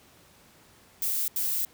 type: noise bursts at uneven times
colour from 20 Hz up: violet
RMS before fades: -28 dBFS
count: 2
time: 1.02-1.28 / 1.36-1.65 s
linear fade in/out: 2 ms
effects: pink hiss -57 dBFS RMS until 1.73 s + high-pass 60 Hz 12 dB/octave